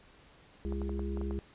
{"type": "harmonic tone", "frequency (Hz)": 67.9, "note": "C#2", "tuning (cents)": -35, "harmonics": [1, 3, 5, 6], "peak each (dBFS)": [-34, -39, -41, -42], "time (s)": [0.65, 1.39], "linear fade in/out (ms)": 0}
{"type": "clicks", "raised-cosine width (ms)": 1, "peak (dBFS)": -29, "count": 7, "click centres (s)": [0.724, 0.817, 0.894, 0.994, 1.173, 1.214, 1.31]}
{"effects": ["pink hiss -59 dBFS RMS until 1.54 s", "resampled to 8000 Hz"]}